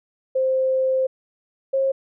sine tone pair in turn, 523.3 / 537.7 Hz, C5 / C5, 0 / +47 cents, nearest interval unison, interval 47 cents, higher second, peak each -17 dBFS, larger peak neither, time 0.35-1.07 / 1.73-1.92 s, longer first, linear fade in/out 10 ms, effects none

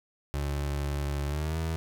30% pulse tone with pitch glide, 71.4 to 81.08 Hz, D2 to E2, -48 to -28 cents, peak -26 dBFS, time 0.34-1.76 s, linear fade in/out 0 ms, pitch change +220 cents, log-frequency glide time 1.27-1.57 s, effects none

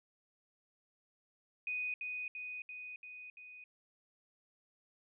sine tone with echo, 2489 Hz, D#7, in tune, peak -35 dBFS, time 1.67-1.94 s, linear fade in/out 2 ms, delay 340 ms, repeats 5, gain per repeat -3 dB, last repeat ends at 3.64 s, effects none

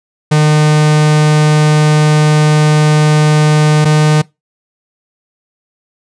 45% pulse tone pair in turn, 152 / 152.61 Hz, D#3 / D#3, -40 / -33 cents, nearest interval unison, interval 7 cents, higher second, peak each -6 dBFS, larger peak neither, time 0.31-3.85 / 3.85-4.22 s, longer first, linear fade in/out 10 ms, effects noise-tail reverb RT60 0.2 s tail -22 dB re dry + resampled to 22050 Hz

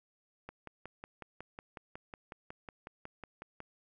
click train, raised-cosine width 0.5 ms, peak -29 dBFS, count 18, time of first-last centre 0.49-3.604 s, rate 5.46 Hz, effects none

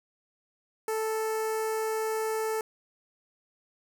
sawtooth tone with notch filter, 439.5 Hz, A4, 2 cents flat, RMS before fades -30 dBFS, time 0.88-2.61 s, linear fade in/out 2 ms, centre 3500 Hz, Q 0.81, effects none

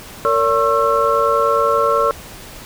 sine tone cluster, 459.1 / 569 / 1086 / 1335 Hz, A#4 / C#5 / C#6 / E6, -26 / +45 / -36 / +22 cents, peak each -18 dBFS, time 0.25-2.11 s, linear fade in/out 0 ms, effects pink hiss -36 dBFS RMS until 2.65 s

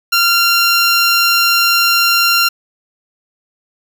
15% pulse tone, 1382 Hz, F6, 19 cents flat, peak -3 dBFS, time 0.12-2.49 s, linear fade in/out 10 ms, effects none

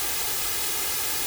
white noise with comb filter, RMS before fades -27 dBFS, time 0-1.26 s, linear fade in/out 0 ms, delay 2.4 ms, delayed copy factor +0.65, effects none

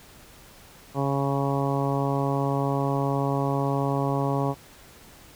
harmonic tone, 138.59 Hz, C#3, in tune, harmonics 1 / 2 / 3 / 4 / 5 / 6 / 7 / 8, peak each -26 / -29 / -31 / -32 / -33 / -34 / -34 / -35 dBFS, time 0.94-4.55 s, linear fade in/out 50 ms, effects pink hiss -50 dBFS RMS until 5.35 s

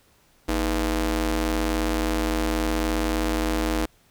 sawtooth ring-modulated tone, 182.8 Hz, F#3, 21 cents flat, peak -15 dBFS, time 0.48-3.86 s, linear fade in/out 10 ms, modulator 131 Hz, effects pink hiss -60 dBFS RMS until 4.1 s

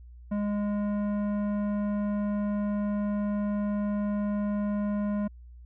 sine tone with tanh clipping, 206 Hz, G#3, 14 cents flat, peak -28 dBFS, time 0.31-5.28 s, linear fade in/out 10 ms, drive 13 dB, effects added 60 Hz sine -45 dBFS peak until 5.65 s

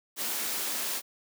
white high-pass noise, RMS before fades -32 dBFS, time 0.16-1.02 s, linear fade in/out 50 ms, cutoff 180 Hz, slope 96 dB/octave, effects none

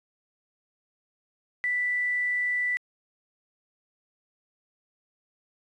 sine tone with quantisation, 1975.5 Hz, B6, in tune, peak -24 dBFS, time 1.64-2.77 s, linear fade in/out 0 ms, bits 9, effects resampled to 24000 Hz

